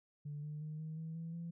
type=tone with pitch steps; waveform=sine; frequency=146.83 / 150.26 / 153.77 / 157.37 / 161.05 / 164.81 / 168.66 Hz; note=D3 / D3 / D#3 / D#3 / E3 / E3 / E3; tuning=0 / +40 / -20 / +20 / -40 / 0 / +40 cents; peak=-40 dBFS; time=0.25-1.51 s; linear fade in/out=10 ms; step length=180 ms; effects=tanh soft clip ceiling -37 dBFS